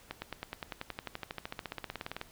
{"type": "accelerating click train", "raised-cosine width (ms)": 0.3, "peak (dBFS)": -21, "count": 29, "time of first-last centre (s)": [0.11, 2.214], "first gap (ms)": 110, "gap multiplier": 0.97, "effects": ["pink hiss -58 dBFS RMS until 2.31 s"]}